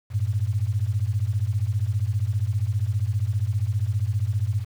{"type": "beating tone pair", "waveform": "sine", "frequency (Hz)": [96.5, 111.5], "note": ["G2", "A2"], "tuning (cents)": [-27, 23], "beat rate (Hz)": 15, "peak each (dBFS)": -24, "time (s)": [0.1, 4.65], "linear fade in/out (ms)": 50, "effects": ["8-bit"]}